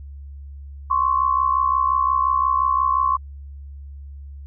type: tone pair together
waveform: sine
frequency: 1051.3 / 1117 Hz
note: C6 / C#6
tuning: +8 / +13 cents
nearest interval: minor second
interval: 105 cents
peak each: -19 dBFS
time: 0.9-3.17 s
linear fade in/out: 10 ms
effects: added 70 Hz sine -34 dBFS peak until 4.46 s